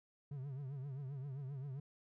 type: tone with vibrato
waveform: triangle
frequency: 136.6 Hz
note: C#3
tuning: 25 cents flat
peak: -40 dBFS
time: 0.31-1.8 s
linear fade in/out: 5 ms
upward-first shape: triangle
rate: 7.6 Hz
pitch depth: 140 cents each way
effects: none